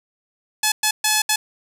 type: tone bursts at uneven times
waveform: 5% pulse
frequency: 857 Hz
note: A5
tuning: 46 cents flat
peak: -4 dBFS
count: 4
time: 0.63-0.72 / 0.83-0.91 / 1.04-1.22 / 1.29-1.36 s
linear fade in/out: 5 ms
effects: none